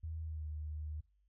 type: tone with pitch glide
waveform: sine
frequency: 80.2 to 76.31 Hz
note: E2 to D#2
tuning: -47 to -33 cents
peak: -39 dBFS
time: 0.03-1.01 s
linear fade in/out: 10 ms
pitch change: -86 cents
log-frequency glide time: 0.22-0.47 s
effects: noise-tail reverb RT60 0.3 s tail -25 dB re dry + added 50 Hz sine -70 dBFS peak until 1.28 s